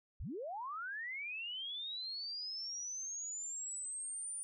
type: linear sweep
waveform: sine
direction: up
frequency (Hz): 32.24 to 9380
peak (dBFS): -40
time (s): 0.2-4.43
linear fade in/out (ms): 0
effects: none